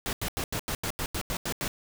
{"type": "noise bursts", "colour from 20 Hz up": "pink", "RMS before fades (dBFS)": -31, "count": 11, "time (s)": [0.06, 1.679], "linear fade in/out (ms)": 0, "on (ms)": 69, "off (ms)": 86, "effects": []}